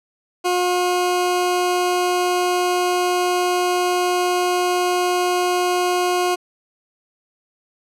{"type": "tone", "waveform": "20% pulse", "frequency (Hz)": 358.8, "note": "F4", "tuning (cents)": 47, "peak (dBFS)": -12, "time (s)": [0.44, 6.36], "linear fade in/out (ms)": 20, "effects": ["low-pass 12000 Hz 12 dB/octave"]}